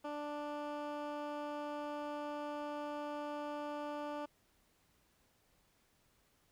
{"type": "tone with band-pass filter", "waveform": "15% pulse", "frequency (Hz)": 294.3, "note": "D4", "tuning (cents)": 4, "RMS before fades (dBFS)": -42, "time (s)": [0.04, 4.26], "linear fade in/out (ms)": 10, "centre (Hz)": 630, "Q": 0.56, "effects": ["pink hiss -73 dBFS RMS until 6.51 s"]}